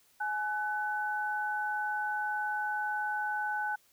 sine tone pair together, 841.8 / 1500 Hz, G#5 / F#6, +23 / +23 cents, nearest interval minor seventh, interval 1000 cents, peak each -33 / -33 dBFS, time 0.2-3.76 s, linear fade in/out 10 ms, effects white hiss -66 dBFS RMS until 3.92 s

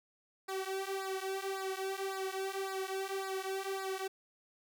sawtooth tone with flanger, 384.9 Hz, G4, 32 cents flat, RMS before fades -38 dBFS, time 0.48-4.08 s, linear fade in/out 10 ms, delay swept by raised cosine 0.32 to 3.62 ms, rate 1.8 Hz, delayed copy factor -0.95, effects none

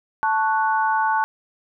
sine chord, F# minor, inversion first, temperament equal, 880 / 1108.7 / 1480 Hz, A5 / C#6 / F#6, 0 / 0 / 0 cents, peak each -19 / -25 / -24 dBFS, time 0.23-1.24 s, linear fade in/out 0 ms, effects none

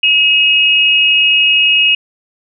sine tone pair together, 2559 / 2872 Hz, D#7 / F7, +48 / +48 cents, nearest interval major second, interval 200 cents, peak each -10 dBFS, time 0.03-1.95 s, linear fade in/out 5 ms, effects none

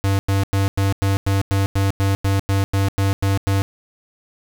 square tone bursts, 98 Hz, G2, in tune, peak -16 dBFS, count 15, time 0.04-3.62 s, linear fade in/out 0 ms, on 150 ms, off 95 ms, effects none

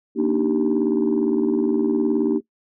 sine chord, Eb major seventh, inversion second, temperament just, 233.3 / 291.7 / 311.1 / 388.9 Hz, Bb3 / D4 / Eb4 / G4, +2 / -12 / 0 / -14 cents, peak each -21 dBFS, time 0.15-2.41 s, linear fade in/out 50 ms, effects noise-tail reverb RT60 0.1 s tail -17 dB re dry + tanh soft clip ceiling -11 dBFS

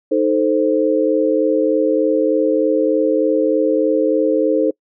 sine chord, A diminished, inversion second, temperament equal, 311.1 / 440 / 523.3 Hz, Eb4 / A4 / C5, 0 / 0 / 0 cents, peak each -17 dBFS, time 0.11-4.71 s, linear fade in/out 10 ms, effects noise-tail reverb RT60 0.1 s tail -25 dB re dry

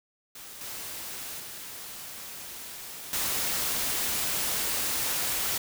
white noise with level steps, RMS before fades -44 / -38 / -41 / -29 dBFS, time 0.35-5.58 s, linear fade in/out 5 ms, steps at 0.61 / 1.4 / 3.13 s, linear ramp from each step 2 ms, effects none

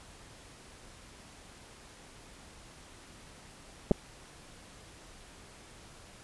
clicks, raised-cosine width 2 ms, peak -11 dBFS, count 2, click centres 3.911 / 3.916 s, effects pink hiss -53 dBFS RMS until 6.23 s + resampled to 24000 Hz

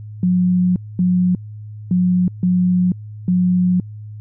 sine tone bursts at uneven times, 180.6 Hz, F#3, 42 cents flat, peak -12 dBFS, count 5, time 0.23-0.76 / 0.99-1.35 / 1.91-2.28 / 2.43-2.92 / 3.28-3.8 s, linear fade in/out 2 ms, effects added 106 Hz sine -30 dBFS peak until 4.2 s

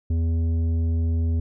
triangle tone with tanh clipping, 82.41 Hz, E2, in tune, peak -21 dBFS, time 0.1-1.4 s, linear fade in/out 5 ms, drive 13 dB, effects none

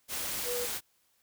sine tone in noise, 487.2 Hz, B4, 24 cents flat, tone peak -33 dBFS, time 0.44-0.68 s, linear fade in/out 50 ms, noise white, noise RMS -35 dBFS, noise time 0.08-0.81 s, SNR -1 dB, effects white hiss -71 dBFS RMS until 1.22 s

